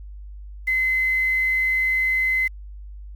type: tone with quantisation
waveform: sine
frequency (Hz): 2050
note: C7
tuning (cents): -36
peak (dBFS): -18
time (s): 0.67-2.48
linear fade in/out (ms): 10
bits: 7
effects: added 50 Hz sine -35 dBFS peak until 3.15 s